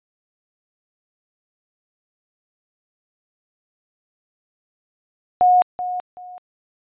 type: tone with echo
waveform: sine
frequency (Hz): 725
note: F#5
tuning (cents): -35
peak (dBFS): -10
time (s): 5.41-5.62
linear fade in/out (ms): 0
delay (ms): 380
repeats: 2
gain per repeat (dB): -12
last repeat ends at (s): 6.38
effects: resampled to 8000 Hz